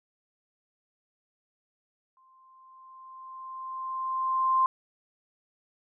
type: tone with exponential growth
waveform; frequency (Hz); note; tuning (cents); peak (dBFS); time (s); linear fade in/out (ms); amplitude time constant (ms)
sine; 1047; C6; +1; -19; 2.17-4.66; 1; 540
effects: none